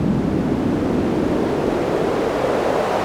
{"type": "noise with band-pass filter sweep", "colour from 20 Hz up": "pink", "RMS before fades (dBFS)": -19, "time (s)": [0, 3.04], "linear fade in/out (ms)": 0, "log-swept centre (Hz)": [210, 620], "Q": 1.6, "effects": []}